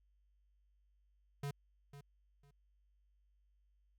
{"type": "tone with echo", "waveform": "square", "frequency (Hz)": 142, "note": "C#3", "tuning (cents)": 42, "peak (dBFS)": -39, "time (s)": [1.43, 1.51], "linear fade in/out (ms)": 5, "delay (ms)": 500, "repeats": 2, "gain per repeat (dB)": -13, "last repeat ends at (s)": 2.51, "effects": ["added 50 Hz sine -70 dBFS peak until 3.98 s"]}